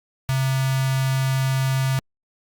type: tone with notch filter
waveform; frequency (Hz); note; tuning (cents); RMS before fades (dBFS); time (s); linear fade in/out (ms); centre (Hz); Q
square; 132.8; C3; +26; -21; 0.29-1.99; 0; 380; 0.54
effects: Opus 48 kbps